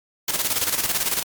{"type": "noise with tremolo", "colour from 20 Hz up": "white", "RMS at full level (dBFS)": -21, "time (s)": [0.28, 1.23], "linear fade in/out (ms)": 5, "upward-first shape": "square", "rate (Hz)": 18, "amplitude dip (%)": 60, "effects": ["MP3 96 kbps"]}